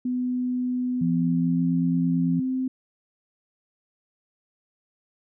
sine tone with pitch glide, 250 to 259.1 Hz, B3 to C4, +21 to -17 cents, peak -23 dBFS, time 0.05-2.68 s, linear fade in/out 5 ms, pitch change +62 cents, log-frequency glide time 1.02-1.69 s
sine tone, 170 Hz, F3, 46 cents flat, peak -22 dBFS, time 1.01-2.4 s, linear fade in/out 5 ms
effects none

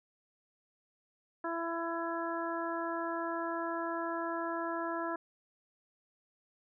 harmonic tone, 334.3 Hz, E4, 24 cents sharp, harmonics 1 / 2 / 3 / 4 / 5, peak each -38 / -39 / -39 / -41 / -43 dBFS, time 1.44-5.16 s, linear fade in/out 5 ms, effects none

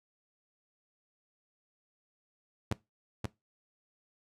sawtooth tone with echo, 106.7 Hz, G#2, 47 cents sharp, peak -24 dBFS, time 2.71-2.73 s, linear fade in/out 5 ms, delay 530 ms, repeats 1, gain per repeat -3 dB, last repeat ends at 3.26 s, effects noise-tail reverb RT60 0.2 s tail -20 dB re dry + low-pass 10000 Hz 12 dB/octave

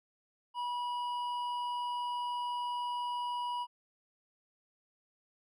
sine tone with hard clipping, 973 Hz, B5, 26 cents flat, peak -35 dBFS, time 0.54-3.67 s, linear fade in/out 50 ms, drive 7 dB, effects none

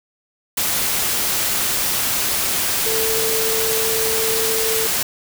sine tone in noise, 445.8 Hz, A4, 23 cents sharp, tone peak -22 dBFS, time 2.86-4.87 s, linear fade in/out 5 ms, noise white, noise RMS -20 dBFS, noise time 0.57-5.03 s, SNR -5 dB, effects none

